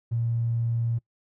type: tone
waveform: triangle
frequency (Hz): 116.54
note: A#2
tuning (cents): 0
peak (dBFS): -19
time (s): 0.11-0.99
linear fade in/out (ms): 20
effects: noise-tail reverb RT60 0.1 s tail -25 dB re dry + tanh soft clip ceiling -21 dBFS